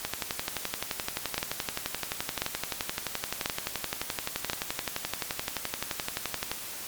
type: two click trains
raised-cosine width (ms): 0.2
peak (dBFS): -11 / -9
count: 76 / 4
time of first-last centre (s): 0.05-6.516 / 1.38-4.499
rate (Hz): 11.6 / 0.962
effects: white hiss -39 dBFS RMS until 6.87 s + MP3 96 kbps